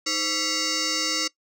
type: tone with frequency modulation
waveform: sine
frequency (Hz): 314.4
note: D#4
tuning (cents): +18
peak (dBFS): -21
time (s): 0.06-1.28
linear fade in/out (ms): 10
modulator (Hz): 830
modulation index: 7.6
effects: noise-tail reverb RT60 0.1 s tail -22 dB re dry + tanh soft clip ceiling -20 dBFS